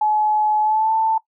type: tone with pitch glide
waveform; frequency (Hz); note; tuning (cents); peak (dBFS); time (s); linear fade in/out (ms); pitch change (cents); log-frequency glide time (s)
sine; 852 to 886.6; G#5 to A5; +44 to +13; -15; 0.01-1.18; 5; +69; 0.61-0.93
effects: noise-tail reverb RT60 0.1 s tail -18 dB re dry